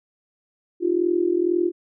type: tone with amplitude modulation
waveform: sine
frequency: 349.6 Hz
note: F4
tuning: 2 cents sharp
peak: -14 dBFS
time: 0.8-1.72 s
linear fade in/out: 50 ms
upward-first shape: sine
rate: 42.1 Hz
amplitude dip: 85%
effects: none

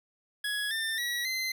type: tone with pitch steps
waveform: 25% pulse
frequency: 1675 / 1795.2 / 1924.1 / 2062 Hz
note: G#6 / A6 / B6 / C7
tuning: +14 / +34 / -46 / -26 cents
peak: -26 dBFS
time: 0.44-1.52 s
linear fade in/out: 5 ms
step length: 270 ms
effects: none

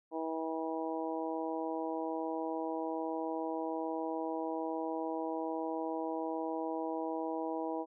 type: harmonic tone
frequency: 161.2 Hz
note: E3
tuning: 38 cents flat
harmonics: 2 / 3 / 4 / 5 / 6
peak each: -38 / -40 / -41 / -42 / -43 dBFS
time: 0.11-7.86 s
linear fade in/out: 50 ms
effects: none

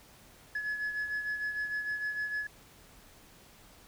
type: beating tone pair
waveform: sine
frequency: 1700 / 1706.6 Hz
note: G#6 / G#6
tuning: +40 / +47 cents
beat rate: 6.6 Hz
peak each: -31 / -38 dBFS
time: 0.55-2.47 s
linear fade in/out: 5 ms
effects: tanh soft clip ceiling -29 dBFS + pink hiss -57 dBFS RMS until 3.87 s

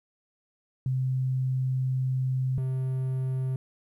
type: tone pair in turn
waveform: sine / triangle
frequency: 130 / 130.55 Hz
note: C3 / C3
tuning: -11 / -3 cents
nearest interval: unison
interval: 8 cents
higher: second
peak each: -24 dBFS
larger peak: neither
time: 0.86-2.58 / 2.58-3.56 s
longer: first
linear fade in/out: 2 ms
effects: 11-bit

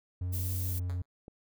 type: tone with pitch glide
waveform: triangle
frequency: 90.2 to 89.47 Hz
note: F#2 to F2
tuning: -44 to +42 cents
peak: -29 dBFS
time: 0.21-1.02 s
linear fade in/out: 5 ms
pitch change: -14 cents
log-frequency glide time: 0.4-0.88 s
type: noise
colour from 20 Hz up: violet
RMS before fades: -39 dBFS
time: 0.32-0.8 s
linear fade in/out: 20 ms
type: tone with exponential decay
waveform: 5% pulse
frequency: 139.5 Hz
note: C#3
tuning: 11 cents sharp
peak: -35 dBFS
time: 0.89-1.06 s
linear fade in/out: 5 ms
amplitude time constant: 36 ms
type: click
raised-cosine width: 2 ms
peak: -33 dBFS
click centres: 1.281 s
effects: none

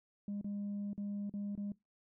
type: tone with dropouts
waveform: sine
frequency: 203.2 Hz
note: G#3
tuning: 38 cents flat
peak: -35 dBFS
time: 0.28-1.72 s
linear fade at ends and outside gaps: 2 ms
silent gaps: 0.413-0.444 / 0.932-0.978 / 1.296-1.338 / 1.553-1.576 s
effects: noise-tail reverb RT60 0.2 s tail -23 dB re dry + tanh soft clip ceiling -35 dBFS

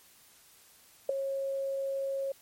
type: tone with ADSR envelope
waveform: sine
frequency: 545 Hz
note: C#5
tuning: 29 cents flat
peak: -20 dBFS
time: 1.09-2.32 s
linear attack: 4 ms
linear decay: 7 ms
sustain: -10 dB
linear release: 4 ms
effects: white hiss -59 dBFS RMS until 2.41 s + MP3 64 kbps

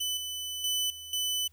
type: tone with level steps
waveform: sawtooth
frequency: 3000 Hz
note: F#7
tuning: 23 cents sharp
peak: -26 / -31 / -24 / -38 / -25 dBFS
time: 0-1.48 s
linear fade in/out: 10 ms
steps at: 0.17 / 0.64 / 0.9 / 1.13 s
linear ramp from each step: 2 ms
effects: added 79 Hz sine -59 dBFS peak until 1.52 s + white hiss -69 dBFS RMS until 1.52 s

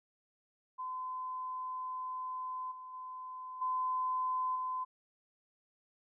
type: tone with level steps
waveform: sine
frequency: 1022 Hz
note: C6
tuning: 41 cents flat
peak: -37 / -45 / -42 / -31 / -34 dBFS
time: 0.78-4.85 s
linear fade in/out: 20 ms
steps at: 2.71 / 2.93 / 3.61 / 4.55 s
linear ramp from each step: 10 ms
effects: none

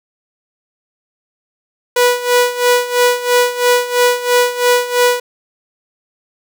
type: tone with tremolo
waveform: sawtooth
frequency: 490 Hz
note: B4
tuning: 14 cents flat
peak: -4 dBFS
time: 1.96-5.2 s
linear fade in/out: 5 ms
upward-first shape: sine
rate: 3 Hz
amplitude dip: 80%
effects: none

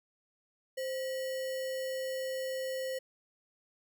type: tone with sample-and-hold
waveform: sine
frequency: 523.3 Hz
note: C5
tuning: in tune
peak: -33 dBFS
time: 0.77-2.99 s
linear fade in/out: 10 ms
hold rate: 2450 Hz
effects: none

